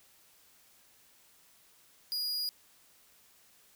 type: tone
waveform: 45% pulse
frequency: 4883 Hz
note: D#8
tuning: 33 cents flat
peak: -31 dBFS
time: 2.12-2.49 s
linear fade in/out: 0 ms
effects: white hiss -63 dBFS RMS until 3.75 s